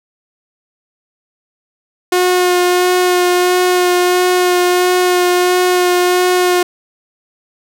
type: tone with vibrato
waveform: sawtooth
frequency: 360.1 Hz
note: F#4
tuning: 47 cents flat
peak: -6 dBFS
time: 2.12-6.63 s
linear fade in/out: 5 ms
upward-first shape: sine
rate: 1.5 Hz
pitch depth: 13 cents each way
effects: none